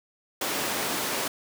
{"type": "high-pass noise", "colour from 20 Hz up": "pink", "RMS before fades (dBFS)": -29, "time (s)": [0.41, 1.28], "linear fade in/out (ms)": 5, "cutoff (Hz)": 280, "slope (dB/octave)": 12, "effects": []}